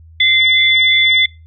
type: tone pair together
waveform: sine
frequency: 2063 / 3470 Hz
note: C7 / A7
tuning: -25 / -25 cents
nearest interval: major sixth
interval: 900 cents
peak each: -11 dBFS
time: 0.2-1.26 s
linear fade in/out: 5 ms
effects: noise-tail reverb RT60 0.3 s tail -26 dB re dry + added 81 Hz sine -38 dBFS peak until 1.46 s